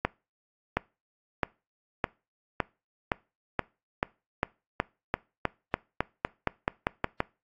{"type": "accelerating click train", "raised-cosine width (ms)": 0.5, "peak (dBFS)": -9, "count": 20, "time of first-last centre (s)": [0.05, 7.204], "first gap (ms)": 720, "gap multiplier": 0.92, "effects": ["noise-tail reverb RT60 0.3 s tail -23 dB re dry", "AAC 64 kbps"]}